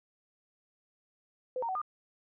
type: tone with pitch steps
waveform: sine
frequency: 508 / 925 / 753 / 1215 Hz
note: B4 / A#5 / F#5 / D#6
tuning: +49 / -14 / +30 / -42 cents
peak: -31 dBFS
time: 1.56-1.816 s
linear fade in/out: 2 ms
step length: 64 ms
effects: none